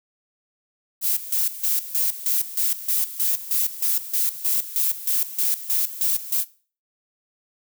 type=noise with tremolo; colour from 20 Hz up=violet; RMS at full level=-21 dBFS; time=1.01-6.45 s; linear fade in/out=50 ms; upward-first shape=square; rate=3.2 Hz; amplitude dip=80%; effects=noise-tail reverb RT60 0.4 s tail -20 dB re dry